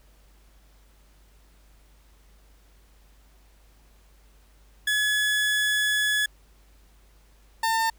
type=tone pair in turn; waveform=30% pulse; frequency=1700 / 900.5 Hz; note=G#6 / A5; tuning=+40 / +40 cents; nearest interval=major seventh; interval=1100 cents; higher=first; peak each=-19 dBFS; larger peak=neither; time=4.87-6.26 / 7.63-7.9 s; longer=first; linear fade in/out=5 ms; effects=added 50 Hz sine -54 dBFS peak until 7.98 s + pink hiss -62 dBFS RMS until 7.98 s